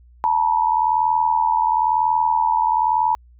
sine tone pair together, 880 / 961 Hz, A5 / B5, 0 / -48 cents, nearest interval major second, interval 152 cents, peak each -18 dBFS, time 0.24-3.15 s, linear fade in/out 0 ms, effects added 60 Hz sine -46 dBFS peak until 3.39 s

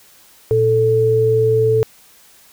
sine tone pair together, 116.54 / 440 Hz, A#2 / A4, 0 / 0 cents, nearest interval octave + major seventh, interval 2300 cents, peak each -18 / -12 dBFS, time 0.51-1.83 s, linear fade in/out 0 ms, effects white hiss -48 dBFS RMS until 2.52 s

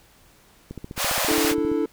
click train, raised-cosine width 3 ms, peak -21 dBFS, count 16, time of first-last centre 0.71-1.717 s, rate 14.9 Hz
pink high-pass noise, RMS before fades -24 dBFS, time 0.96-1.55 s, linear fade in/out 50 ms, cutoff 510 Hz, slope 96 dB/octave
triangle chord, D suspended second, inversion none, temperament equal, 293.7 / 329.6 / 440 Hz, D4 / E4 / A4, 0 / 0 / 0 cents, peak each -23 dBFS, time 1.28-1.86 s, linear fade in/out 5 ms
effects pink hiss -55 dBFS RMS until 1.92 s

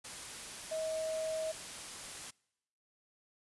sine tone in noise, 636 Hz, D#5, 38 cents sharp, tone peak -34 dBFS, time 0.71-1.52 s, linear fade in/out 10 ms, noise white, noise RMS -45 dBFS, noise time 0.04-2.31 s, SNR +8 dB, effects noise-tail reverb RT60 0.9 s tail -26 dB re dry + resampled to 24000 Hz

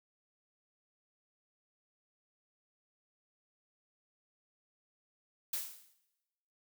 blue noise with exponential decay, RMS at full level -33 dBFS, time 5.53-5.94 s, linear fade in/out 5 ms, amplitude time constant 87 ms, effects noise-tail reverb RT60 1.0 s tail -17 dB re dry

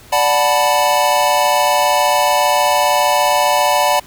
square chord, B minor seventh, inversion first, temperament equal with one note detuned, 587.3 / 740 / 872.9 / 987.8 Hz, D5 / F#5 / A5 / B5, 0 / 0 / -14 / 0 cents, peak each -18 dBFS, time 0.12-4 s, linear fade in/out 10 ms, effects pink hiss -42 dBFS RMS until 4.06 s

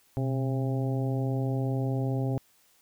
harmonic tone with a mistuned harmonic, 133.9 Hz, C3, 40 cents sharp, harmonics 1 / 2 / 3 / 4 / 5 / 6, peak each -27 / -33 / -37 / -39 / -41 / -43 dBFS, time 0.17-2.38 s, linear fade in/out 0 ms, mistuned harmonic 1, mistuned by -83 cents, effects white hiss -64 dBFS RMS until 2.81 s

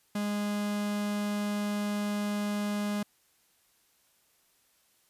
45% pulse tone, 206.5 Hz, G#3, 10 cents flat, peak -29 dBFS, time 0.15-3.03 s, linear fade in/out 5 ms, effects white hiss -68 dBFS RMS until 5.09 s + resampled to 32000 Hz

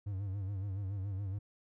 triangle tone with vibrato, 98 Hz, G2, in tune, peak -33 dBFS, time 0.06-1.39 s, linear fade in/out 10 ms, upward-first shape sine, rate 7.1 Hz, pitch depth 85 cents each way, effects none

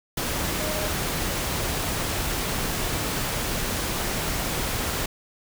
sine tone in noise, 614 Hz, D#5, 23 cents flat, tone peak -31 dBFS, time 0.6-0.88 s, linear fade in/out 5 ms, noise pink, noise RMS -27 dBFS, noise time 0.17-5.06 s, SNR -7 dB, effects none

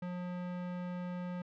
square tone, 178.8 Hz, F3, 41 cents sharp, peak -38 dBFS, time 0.02-1.42 s, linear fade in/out 5 ms, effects low-pass 2000 Hz 12 dB/octave

